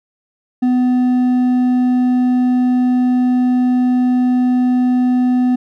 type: tone with hard clipping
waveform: triangle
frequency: 250 Hz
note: B3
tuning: 21 cents sharp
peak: -12 dBFS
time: 0.62-5.56 s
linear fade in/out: 10 ms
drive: 7 dB
effects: none